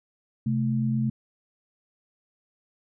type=tone pair together; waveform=sine; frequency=130.2 / 219 Hz; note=C3 / A3; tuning=-8 / -8 cents; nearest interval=major sixth; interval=900 cents; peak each=-25 dBFS; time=0.46-1.1 s; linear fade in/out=5 ms; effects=none